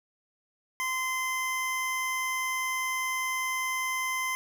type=tone pair together; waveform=square; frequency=1035 / 2070 Hz; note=C6 / C7; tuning=-19 / -19 cents; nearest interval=octave; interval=1200 cents; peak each=-33 / -31 dBFS; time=0.8-4.35 s; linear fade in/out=0 ms; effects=none